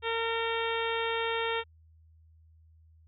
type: harmonic tone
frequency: 457.1 Hz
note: A#4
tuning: 34 cents flat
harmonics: 1 / 2 / 3 / 4 / 5 / 6 / 7 / 8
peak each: -32 / -35 / -37 / -38 / -39 / -40 / -40 / -41 dBFS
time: 0.02-1.64 s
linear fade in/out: 50 ms
effects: added 80 Hz sine -56 dBFS peak until 3.07 s